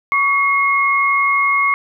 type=tone pair together; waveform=sine; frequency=1124.8 / 2156 Hz; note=C#6 / C#7; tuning=+25 / -49 cents; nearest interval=major seventh; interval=1126 cents; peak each=-15 dBFS; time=0.12-1.74 s; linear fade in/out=0 ms; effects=none